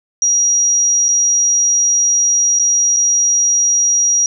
sine tone with dropouts, 5740 Hz, F8, 47 cents sharp, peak -10 dBFS, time 0.22-4.26 s, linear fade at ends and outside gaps 1 ms, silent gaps 1.084-1.088 / 2.589-2.596 / 2.964-2.968 s, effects none

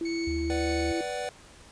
sine tone with pitch glide, 332.9 to 334.8 Hz, E4 to E4, +17 to +27 cents, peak -28 dBFS, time 0.01-1.01 s, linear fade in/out 2 ms, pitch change +10 cents, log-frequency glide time 0.29-0.61 s
25% pulse tone with tremolo, 2217 Hz, C#7, in tune, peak -32 dBFS, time 0.05-1.01 s, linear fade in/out 5 ms, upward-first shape sine, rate 1.8 Hz, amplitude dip 50%
triangle tone, 76 Hz, D#2, 40 cents flat, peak -29 dBFS, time 0.27-0.92 s, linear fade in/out 5 ms
square chord, B minor, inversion none, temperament equal with one note detuned, 493.9 / 587.3 / 749.9 Hz, B4 / D5 / F#5, 0 / 0 / +23 cents, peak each -36 dBFS, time 0.5-1.29 s, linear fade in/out 0 ms
effects pink hiss -52 dBFS RMS until 1.71 s + resampled to 22050 Hz

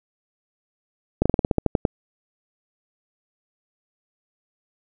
slowing click train, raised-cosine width 2 ms, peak -4 dBFS, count 11, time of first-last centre 1.22-1.852 s, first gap 36 ms, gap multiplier 1.12, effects none

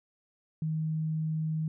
sine tone, 157.5 Hz, D#3, 21 cents sharp, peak -28 dBFS, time 0.62-1.68 s, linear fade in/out 2 ms, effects none

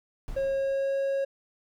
brown noise with exponential decay, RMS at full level -36 dBFS, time 0.28-1.02 s, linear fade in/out 0 ms, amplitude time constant 160 ms
triangle tone with pitch glide, 543 to 547.4 Hz, C#5 to C#5, -36 to -22 cents, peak -23 dBFS, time 0.36-1.25 s, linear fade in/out 10 ms, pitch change +14 cents, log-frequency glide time 0.58-0.96 s
effects none

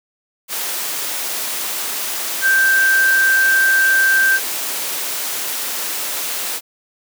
sine tone in noise, 1568 Hz, G6, in tune, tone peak -11 dBFS, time 2.41-4.4 s, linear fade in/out 50 ms, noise white, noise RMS -23 dBFS, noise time 0.48-6.61 s, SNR +9 dB, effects high-pass 300 Hz 12 dB/octave

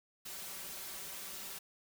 white noise with comb filter, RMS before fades -45 dBFS, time 0.25-1.59 s, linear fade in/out 10 ms, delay 5.2 ms, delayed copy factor +0.7, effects none

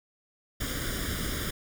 pink noise with comb filter, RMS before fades -32 dBFS, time 0.6-1.51 s, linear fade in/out 10 ms, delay 0.58 ms, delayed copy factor +0.8, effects none

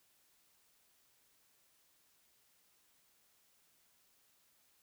silence, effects white hiss -72 dBFS RMS until 4.82 s

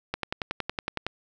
click train, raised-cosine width 0.3 ms, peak -12 dBFS, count 11, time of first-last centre 0.14-1.066 s, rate 10.8 Hz, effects none

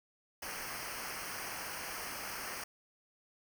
pink noise with comb filter, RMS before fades -42 dBFS, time 0.42-2.64 s, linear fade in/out 5 ms, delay 0.27 ms, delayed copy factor -0.85, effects none

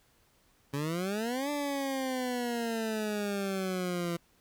20% pulse exponential two-way sweep, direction up then down, 137.7 to 293.7 to 169.2 Hz, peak -26 dBFS, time 0.73-4.17 s, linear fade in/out 10 ms, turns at 1.5 s, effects pink hiss -67 dBFS RMS until 4.4 s

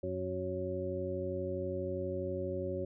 harmonic tone, 92.3 Hz, F#2, 4 cents flat, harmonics 1 / 2 / 3 / 4 / 6, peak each -41 / -44 / -44 / -38 / -38 dBFS, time 0.03-2.85 s, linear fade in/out 5 ms, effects none

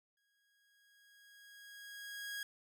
sawtooth tone with exponential growth, 1645 Hz, G#6, 17 cents flat, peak -36 dBFS, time 0.17-2.43 s, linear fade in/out 2 ms, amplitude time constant 490 ms, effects none

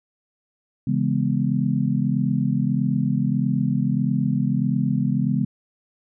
sine chord, C# minor seventh, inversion none, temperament just, 138.59 / 166.31 / 207.9 / 249.5 Hz, C#3 / E3 / G#3 / B3, 0 / +16 / +2 / +18 cents, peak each -23 / -26 / -23 / -25 dBFS, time 0.87-5.45 s, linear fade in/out 5 ms, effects none

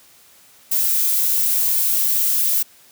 violet noise, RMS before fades -18 dBFS, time 0.71-2.63 s, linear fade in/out 10 ms, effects white hiss -50 dBFS RMS until 2.91 s + high-pass 60 Hz 12 dB/octave

